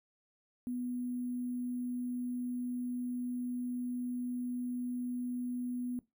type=tone with sample-and-hold; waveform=sine; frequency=246.9 Hz; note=B3; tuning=in tune; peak=-34 dBFS; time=0.67-5.99 s; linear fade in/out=0 ms; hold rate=11025 Hz; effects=noise-tail reverb RT60 0.2 s tail -19 dB re dry